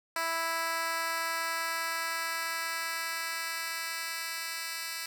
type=tone with high-pass filter sweep; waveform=10% pulse; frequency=329.6 Hz; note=E4; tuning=in tune; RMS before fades=-34 dBFS; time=0.16-5.06 s; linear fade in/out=2 ms; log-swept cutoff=850 to 2700 Hz; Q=0.84; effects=none